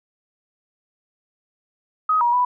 sine tone with pitch steps, 1260 / 955 / 988 Hz, D#6 / A#5 / B5, +21 / +42 / 0 cents, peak -15 dBFS, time 2.09-2.45 s, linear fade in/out 5 ms, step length 120 ms, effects none

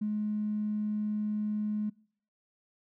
triangle tone with tanh clipping, 211.1 Hz, G#3, 29 cents sharp, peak -28 dBFS, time 0.01-1.9 s, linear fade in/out 10 ms, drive 2 dB, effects noise-tail reverb RT60 0.6 s tail -25 dB re dry

